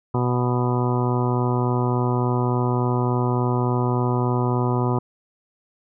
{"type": "harmonic tone", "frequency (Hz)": 123.47, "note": "B2", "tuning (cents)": 0, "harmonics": [1, 2, 3, 4, 5, 6, 7, 8, 9, 10], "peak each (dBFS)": [-21, -26, -26, -32, -36, -32, -34, -29, -41, -34], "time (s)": [0.14, 4.99], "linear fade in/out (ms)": 5, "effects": []}